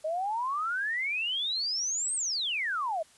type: exponential two-way sweep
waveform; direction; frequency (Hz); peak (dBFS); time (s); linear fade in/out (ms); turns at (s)
sine; up then down; 608 to 8650 to 608; -28; 0.04-3.03; 10; 2.15
effects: white hiss -59 dBFS RMS until 3.17 s + resampled to 24000 Hz